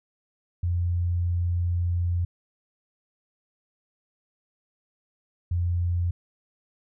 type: tone pair in turn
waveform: sine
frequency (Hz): 87.31 / 87.31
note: F2 / F2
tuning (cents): 0 / 0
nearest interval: unison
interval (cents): 0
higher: neither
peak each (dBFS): -22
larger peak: neither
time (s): 0.63-2.25 / 5.51-6.11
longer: first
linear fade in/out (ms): 5
effects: none